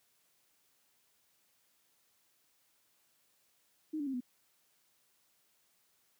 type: tone with pitch steps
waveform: sine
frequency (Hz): 310.7 / 288.2 / 267.4 / 248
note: D#4 / D4 / C4 / B3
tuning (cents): -2 / -33 / +38 / +7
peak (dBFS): -34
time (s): 3.93-4.206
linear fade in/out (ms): 10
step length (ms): 69
effects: white hiss -73 dBFS RMS until 6.19 s + high-pass 80 Hz 12 dB/octave